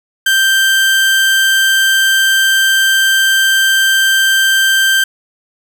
30% pulse tone, 1568 Hz, G6, in tune, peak -6 dBFS, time 0.26-5.04 s, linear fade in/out 5 ms, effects none

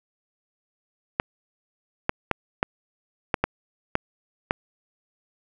clicks, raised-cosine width 0.5 ms, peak -5 dBFS, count 8, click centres 1.199 / 2.094 / 2.313 / 2.629 / 3.342 / 3.44 / 3.954 / 4.509 s, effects none

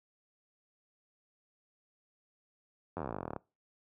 slowing click train, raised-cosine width 1 ms, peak -23 dBFS, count 22, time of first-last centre 2.97-3.363 s, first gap 11 ms, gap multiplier 1.05, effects noise-tail reverb RT60 0.3 s tail -24 dB re dry + high-pass 80 Hz 12 dB/octave

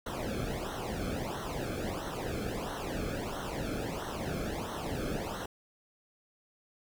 brown noise with flanger, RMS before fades -36 dBFS, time 0.06-5.46 s, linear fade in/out 5 ms, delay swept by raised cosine 0.41 to 1.07 ms, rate 1.5 Hz, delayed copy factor -0.9, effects none

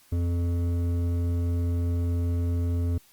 sine tone with hard clipping, 86.3 Hz, F2, 20 cents flat, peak -25 dBFS, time 0.12-2.98 s, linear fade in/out 5 ms, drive 10 dB, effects white hiss -58 dBFS RMS until 3.12 s + Opus 48 kbps

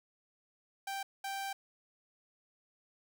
sawtooth tone bursts at uneven times, 784 Hz, G5, in tune, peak -33 dBFS, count 2, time 0.87-1.03 / 1.24-1.53 s, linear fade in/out 5 ms, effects none

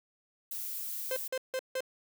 violet noise, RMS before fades -38 dBFS, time 0.51-1.28 s, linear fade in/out 5 ms
45% pulse tone bursts, 520 Hz, C5, 11 cents flat, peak -31 dBFS, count 4, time 1.11-1.806 s, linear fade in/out 2 ms, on 54 ms, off 160 ms
effects none

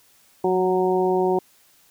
harmonic tone with a mistuned harmonic, 185 Hz, F#3, in tune, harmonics 1 / 2 / 3 / 4 / 5, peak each -28 / -19 / -30 / -25 / -28 dBFS, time 0.44-1.39 s, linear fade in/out 5 ms, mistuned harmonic 1, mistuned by -23 cents, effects white hiss -57 dBFS RMS until 1.9 s

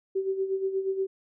sine tone with tremolo, 384.8 Hz, G4, 32 cents flat, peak -23 dBFS, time 0.15-1.07 s, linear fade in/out 10 ms, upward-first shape sine, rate 8.4 Hz, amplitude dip 65%, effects none

